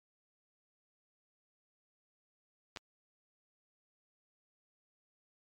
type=clicks; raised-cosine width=0.2 ms; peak=-25 / -25 dBFS; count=2; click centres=2.762 / 2.772 s; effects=MP3 96 kbps